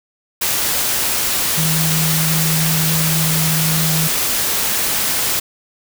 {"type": "tone in noise", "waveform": "sine", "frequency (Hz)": 159.1, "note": "D#3", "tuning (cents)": 39, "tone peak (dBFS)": -17, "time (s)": [1.57, 4.08], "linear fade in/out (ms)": 10, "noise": "white", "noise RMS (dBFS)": -18, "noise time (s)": [0.41, 5.4], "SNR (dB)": -2, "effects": []}